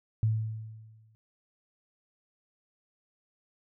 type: tone with exponential decay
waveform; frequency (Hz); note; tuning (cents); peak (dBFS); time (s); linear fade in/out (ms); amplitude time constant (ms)
sine; 110; A2; 0; -21; 0.23-1.15; 0; 200
effects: none